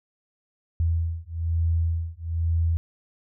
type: beating tone pair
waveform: sine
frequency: 82.41 / 83.51 Hz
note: E2 / E2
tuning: 0 / +23 cents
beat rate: 1.1 Hz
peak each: -25 dBFS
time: 0.8-2.77 s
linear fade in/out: 0 ms
effects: none